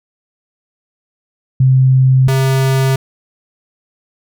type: tone pair in turn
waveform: sine / square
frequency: 130.81 / 133.4 Hz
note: C3 / C3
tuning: 0 / +34 cents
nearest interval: unison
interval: 34 cents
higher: second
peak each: -6 / -11 dBFS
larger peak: first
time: 1.6-2.28 / 2.28-2.96 s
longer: neither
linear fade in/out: 5 ms
effects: none